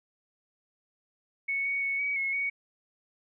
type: tone with pitch steps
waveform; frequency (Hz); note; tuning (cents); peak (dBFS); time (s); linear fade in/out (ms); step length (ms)
sine; 2213 / 2232 / 2214 / 2265 / 2178 / 2236; C#7 / C#7 / C#7 / C#7 / C#7 / C#7; -3 / +11 / -3 / +37 / -31 / +14; -27; 1.48-2.5; 10; 170
effects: none